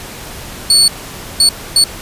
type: tone bursts at uneven times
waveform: 30% pulse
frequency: 4435 Hz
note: C#8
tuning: in tune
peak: -3 dBFS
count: 3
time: 0.7-0.88 / 1.4-1.49 / 1.76-1.84 s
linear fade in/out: 2 ms
effects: pink hiss -29 dBFS RMS until 2.01 s + resampled to 32000 Hz

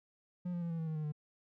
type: tone with pitch steps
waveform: triangle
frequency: 178 / 173.73 / 169.57 / 165.51 / 161.54 / 157.67 / 153.89 / 150.2 Hz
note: F3 / F3 / E3 / E3 / E3 / D#3 / D#3 / D3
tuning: +33 / -9 / +49 / +7 / -35 / +23 / -19 / +39 cents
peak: -33 dBFS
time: 0.45-1.122 s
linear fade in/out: 10 ms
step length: 84 ms
effects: none

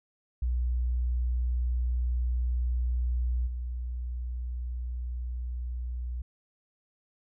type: tone with level steps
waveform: sine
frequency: 61 Hz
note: B1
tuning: 21 cents flat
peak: -25 / -31 dBFS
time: 0.42-6.22 s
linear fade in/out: 5 ms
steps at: 3.46 s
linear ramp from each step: 20 ms
effects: none

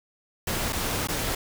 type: noise with dropouts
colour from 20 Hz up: pink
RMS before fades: -28 dBFS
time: 0.47-1.35 s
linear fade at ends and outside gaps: 5 ms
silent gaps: 0.725-0.729 / 1.073-1.085 s
effects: none

